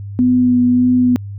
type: tone with vibrato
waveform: sine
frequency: 248.4 Hz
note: B3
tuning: 10 cents sharp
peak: -9 dBFS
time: 0.19-1.16 s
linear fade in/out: 0 ms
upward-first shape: sine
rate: 1.7 Hz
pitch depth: 16 cents each way
effects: added 100 Hz sine -25 dBFS peak until 1.38 s